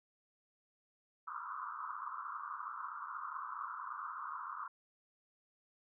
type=band-pass noise; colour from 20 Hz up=pink; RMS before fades=-44 dBFS; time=1.27-4.68 s; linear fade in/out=5 ms; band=1000 to 1400 Hz; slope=96 dB/octave; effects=none